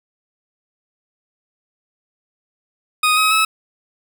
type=tone with pitch steps; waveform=20% pulse; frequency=1244.5 / 1269.9 / 1295.9 Hz; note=D#6 / D#6 / E6; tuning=0 / +35 / -30 cents; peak=-8 dBFS; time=3.03-3.45 s; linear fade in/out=5 ms; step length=140 ms; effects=none